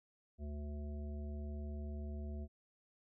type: harmonic tone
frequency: 73.42 Hz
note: D2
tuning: in tune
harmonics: 1 / 3 / 5 / 7 / 9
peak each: -41 / -49 / -55 / -63 / -57 dBFS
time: 0.38-2.48 s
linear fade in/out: 50 ms
effects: none